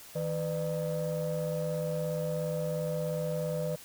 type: tone cluster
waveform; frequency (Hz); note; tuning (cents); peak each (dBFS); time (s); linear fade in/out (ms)
sine; 159.7 / 502 / 599; D#3 / B4 / D5; +45 / +28 / +34; -32 / -33 / -33; 0.15-3.76; 10
effects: tanh soft clip ceiling -25 dBFS + white hiss -50 dBFS RMS until 3.84 s